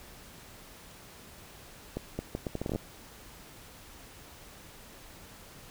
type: accelerating click train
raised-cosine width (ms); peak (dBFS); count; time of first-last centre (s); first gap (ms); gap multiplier
2; -19; 12; 1.97-2.759; 220; 0.73
effects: pink hiss -51 dBFS RMS until 5.7 s